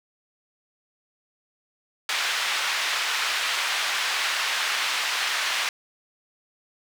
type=band-pass noise; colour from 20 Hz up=white; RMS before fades=-26 dBFS; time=2.09-5.69 s; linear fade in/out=2 ms; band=1100 to 3300 Hz; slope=12 dB/octave; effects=none